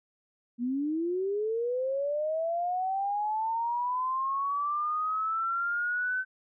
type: linear sweep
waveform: sine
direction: up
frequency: 233.1 to 1528 Hz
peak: -27 dBFS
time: 0.58-6.25 s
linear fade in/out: 50 ms
effects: none